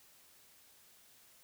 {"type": "silence", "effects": ["white hiss -63 dBFS RMS until 1.43 s"]}